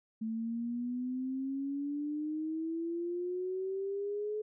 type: exponential sweep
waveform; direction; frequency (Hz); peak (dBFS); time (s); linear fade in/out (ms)
sine; up; 220 to 429.1; -33; 0.21-4.42; 10
effects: none